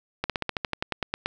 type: slowing click train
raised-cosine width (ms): 0.3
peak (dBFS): -10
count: 13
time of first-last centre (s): 0.24-1.26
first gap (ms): 57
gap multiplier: 1.07
effects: none